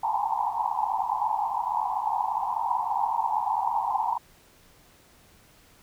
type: band-pass noise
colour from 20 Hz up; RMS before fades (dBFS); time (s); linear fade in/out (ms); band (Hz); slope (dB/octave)
white; -27; 0.03-4.18; 5; 780 to 990; 96
effects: pink hiss -57 dBFS RMS until 5.82 s

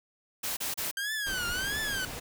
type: noise bursts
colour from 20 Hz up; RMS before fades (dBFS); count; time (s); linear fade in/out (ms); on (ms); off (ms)
white; -33; 3; 0.43-0.914; 10; 140; 32
type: tone with vibrato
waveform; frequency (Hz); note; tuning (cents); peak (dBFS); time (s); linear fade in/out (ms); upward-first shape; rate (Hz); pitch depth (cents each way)
sawtooth; 1568; G6; 0; -27; 0.97-2.05; 2; triangle; 1.5; 210
type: noise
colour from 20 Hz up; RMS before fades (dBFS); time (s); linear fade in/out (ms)
pink; -39; 1.26-2.2; 10
effects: none

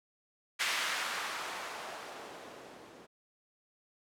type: noise with low-pass filter sweep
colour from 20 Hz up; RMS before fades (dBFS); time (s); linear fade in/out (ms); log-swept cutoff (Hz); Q
violet; -39; 0.59-3.07; 20; 2000 to 330; 0.98
effects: none

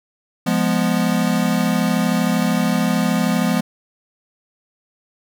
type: chord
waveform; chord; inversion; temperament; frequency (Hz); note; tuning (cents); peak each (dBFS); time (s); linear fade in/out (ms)
square; F diminished; none; equal; 174.61 / 207.7 / 246.9; F3 / Ab3 / Cb4; 0 / 0 / 0; -21; 0.46-3.61; 10
effects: none

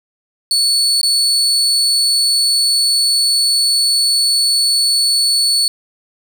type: tone with dropouts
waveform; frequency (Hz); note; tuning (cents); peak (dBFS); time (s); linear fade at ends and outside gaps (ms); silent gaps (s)
35% pulse; 4435; C#8; 0; -10; 0.51-5.68; 1; 1.014-1.031
effects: none

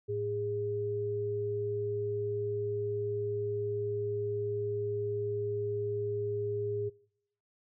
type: tone pair together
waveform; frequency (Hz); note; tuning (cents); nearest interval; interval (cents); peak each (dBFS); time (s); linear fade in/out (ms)
sine; 108.59 / 410; A2 / G#4; -22 / -22; octave + major seventh; 2300; -37 / -32; 0.08-6.9; 20
effects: noise-tail reverb RT60 0.8 s tail -25 dB re dry

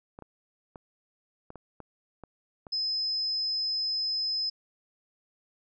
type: clicks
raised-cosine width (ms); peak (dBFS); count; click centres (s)
1; -29; 8; 0.189 / 0.223 / 0.758 / 1.504 / 1.557 / 1.803 / 2.237 / 2.668
type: tone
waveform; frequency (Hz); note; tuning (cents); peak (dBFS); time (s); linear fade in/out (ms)
sine; 5100; D#8; +42; -27; 2.72-4.5; 10
effects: none

